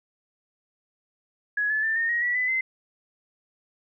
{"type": "tone with pitch steps", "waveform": "sine", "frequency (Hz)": [1678, 1728.2, 1779.8, 1833, 1887.8, 1944.3, 2002, 2062], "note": ["G#6", "A6", "A6", "A#6", "A#6", "B6", "B6", "C7"], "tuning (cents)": [17, -32, 19, -30, 21, -28, 23, -26], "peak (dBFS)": -22, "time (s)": [1.57, 2.61], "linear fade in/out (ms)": 5, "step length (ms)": 130, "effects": []}